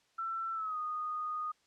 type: tone with pitch glide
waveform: sine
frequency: 1340 to 1235.9 Hz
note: E6 to D#6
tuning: +28 to -12 cents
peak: -34 dBFS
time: 0.18-1.52 s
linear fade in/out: 10 ms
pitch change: -140 cents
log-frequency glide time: 0.53-0.78 s
effects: white hiss -71 dBFS RMS until 1.66 s + low-pass 6000 Hz 12 dB/octave